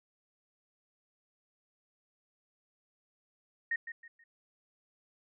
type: tone with echo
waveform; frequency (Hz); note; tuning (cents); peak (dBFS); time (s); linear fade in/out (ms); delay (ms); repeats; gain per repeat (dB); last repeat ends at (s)
sine; 1855; A#6; -9; -29; 3.71-3.76; 5; 160; 3; -10; 4.24
effects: none